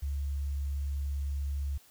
sine tone with quantisation, 70.3 Hz, C#2, 25 cents sharp, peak -30 dBFS, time 0.02-1.78 s, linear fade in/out 10 ms, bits 10, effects white hiss -60 dBFS RMS until 1.9 s

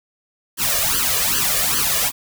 white noise with flanger, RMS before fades -19 dBFS, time 0.57-2.12 s, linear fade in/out 50 ms, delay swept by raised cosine 0.65 to 1.75 ms, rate 2.5 Hz, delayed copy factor +1, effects none

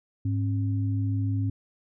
sine tone pair together, 103.68 / 270 Hz, G#2 / C#4, -2 / -45 cents, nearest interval octave + perfect fourth, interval 1657 cents, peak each -24 / -32 dBFS, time 0.25-1.5 s, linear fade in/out 5 ms, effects none

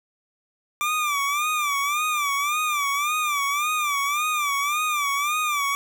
25% pulse tone with vibrato, 1177 Hz, D6, 3 cents sharp, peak -18 dBFS, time 0.81-5.75 s, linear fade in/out 0 ms, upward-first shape sine, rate 1.8 Hz, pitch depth 94 cents each way, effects none

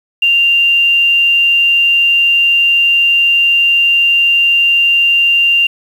sine tone with quantisation, 2784 Hz, F7, 6 cents flat, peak -7 dBFS, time 0.22-5.67 s, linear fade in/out 5 ms, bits 6, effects none

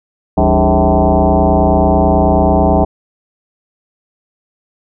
sine tone with frequency modulation, 285.4 Hz, D4, 49 cents flat, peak -7 dBFS, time 0.37-2.85 s, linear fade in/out 10 ms, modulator 120 Hz, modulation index 4.6, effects none

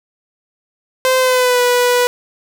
sawtooth tone with pitch glide, 517 to 491.1 Hz, C5 to B4, -21 to -10 cents, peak -7 dBFS, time 1.05-2.07 s, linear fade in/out 0 ms, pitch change -89 cents, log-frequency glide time 1.18-1.61 s, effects none

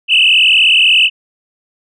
sine tone with frequency modulation, 2794 Hz, F7, in tune, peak -5 dBFS, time 0.08-1.1 s, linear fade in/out 50 ms, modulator 41.7 Hz, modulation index 5.4, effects tanh soft clip ceiling -1 dBFS

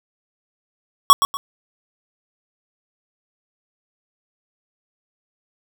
square tone with echo, 1116 Hz, C#6, 11 cents sharp, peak -5 dBFS, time 1.1-1.13 s, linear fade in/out 0 ms, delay 120 ms, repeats 2, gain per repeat -10 dB, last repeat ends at 1.37 s, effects none

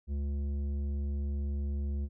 sine tone with tanh clipping, 71 Hz, C#2, 42 cents sharp, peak -32 dBFS, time 0.07-2.09 s, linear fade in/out 50 ms, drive 10 dB, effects none

